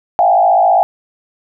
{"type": "tone with frequency modulation", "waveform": "sine", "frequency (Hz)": 744, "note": "F#5", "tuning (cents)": 9, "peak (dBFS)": -7, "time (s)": [0.19, 0.83], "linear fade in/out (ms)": 0, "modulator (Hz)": 55, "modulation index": 1.5, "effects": []}